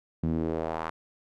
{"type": "tone with band-pass filter sweep", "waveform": "sawtooth", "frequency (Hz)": 80.7, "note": "E2", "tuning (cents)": -36, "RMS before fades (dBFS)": -30, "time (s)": [0.23, 0.9], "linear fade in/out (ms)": 5, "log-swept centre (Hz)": [190, 1200], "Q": 1.9, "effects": []}